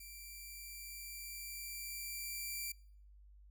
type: tone with level ramp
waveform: 5% pulse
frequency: 2349 Hz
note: D7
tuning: in tune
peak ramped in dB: -41 to -30 dBFS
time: 0-2.72 s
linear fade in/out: 5 ms
effects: noise-tail reverb RT60 0.6 s tail -23 dB re dry + added 50 Hz sine -57 dBFS peak until 3.5 s